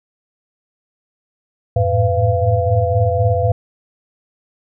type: tone cluster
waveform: sine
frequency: 89.6 / 106.2 / 110.2 / 501 / 684 Hz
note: F2 / G#2 / A2 / B4 / F5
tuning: +45 / +39 / +3 / +25 / -36 cents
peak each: -19 dBFS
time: 1.76-3.52 s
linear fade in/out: 5 ms
effects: none